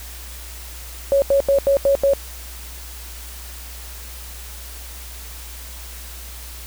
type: tone bursts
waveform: sine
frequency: 554.4 Hz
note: C#5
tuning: in tune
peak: -12 dBFS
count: 6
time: 1.12-2.135 s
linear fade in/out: 0 ms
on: 100 ms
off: 83 ms
effects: added 60 Hz sine -35 dBFS peak until 6.66 s + white hiss -38 dBFS RMS until 6.66 s